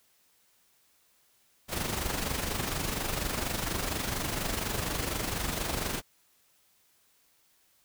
pink noise with amplitude modulation, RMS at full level -30 dBFS, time 1.68-6.02 s, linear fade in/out 50 ms, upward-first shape sine, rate 24.2 Hz, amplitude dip 55%, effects white hiss -67 dBFS RMS until 7.84 s

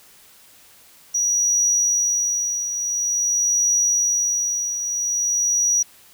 triangle tone with tremolo, 5800 Hz, F#8, 35 cents flat, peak -13 dBFS, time 1.14-5.83 s, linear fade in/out 10 ms, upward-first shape triangle, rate 0.48 Hz, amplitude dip 65%, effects tanh soft clip ceiling -10 dBFS + white hiss -50 dBFS RMS until 6.13 s

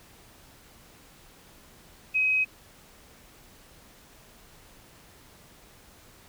sine tone, 2533 Hz, D#7, 30 cents sharp, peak -21 dBFS, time 2.14-2.45 s, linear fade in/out 20 ms, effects pink hiss -54 dBFS RMS until 6.28 s

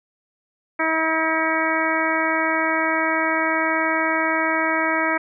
harmonic tone, 320.5 Hz, E4, 49 cents flat, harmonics 1 / 2 / 3 / 4 / 5 / 6 / 7, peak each -26 / -26 / -26 / -26 / -26 / -26 / -26 dBFS, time 0.79-5.18 s, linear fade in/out 10 ms, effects none

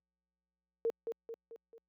sine tone with echo, 458.2 Hz, A#4, 30 cents flat, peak -28 dBFS, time 0.85-0.9 s, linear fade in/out 0 ms, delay 220 ms, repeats 4, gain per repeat -6 dB, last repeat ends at 1.78 s, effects added 60 Hz sine -67 dBFS peak until 1.88 s + high-pass 300 Hz 12 dB/octave

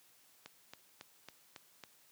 click train, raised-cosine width 0.2 ms, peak -30 dBFS, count 6, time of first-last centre 0.46-1.837 s, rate 3.63 Hz, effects white hiss -66 dBFS RMS until 2.11 s + high-pass 100 Hz 12 dB/octave

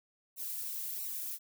violet noise with flanger, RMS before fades -39 dBFS, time 0.36-1.39 s, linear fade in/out 50 ms, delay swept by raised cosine 0.6 to 2.9 ms, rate 1.5 Hz, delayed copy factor -0.8, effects none

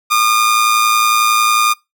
sawtooth tone with amplitude modulation, 1213 Hz, D#6, 44 cents flat, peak -5 dBFS, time 0.1-1.74 s, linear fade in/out 20 ms, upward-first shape sine, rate 111 Hz, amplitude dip 45%, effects noise-tail reverb RT60 0.2 s tail -22 dB re dry

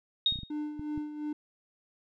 sine tone with exponential decay, 3729 Hz, A#7, in tune, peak -20 dBFS, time 0.26-0.51 s, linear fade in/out 2 ms, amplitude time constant 54 ms
clicks, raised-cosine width 5 ms, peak -29 dBFS, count 6, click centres 0.324 / 0.358 / 0.389 / 0.433 / 0.795 / 0.977 s
triangle tone with tremolo, 299.8 Hz, D4, 36 cents sharp, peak -29 dBFS, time 0.5-1.33 s, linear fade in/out 5 ms, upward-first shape sine, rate 2.8 Hz, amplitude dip 60%
effects none

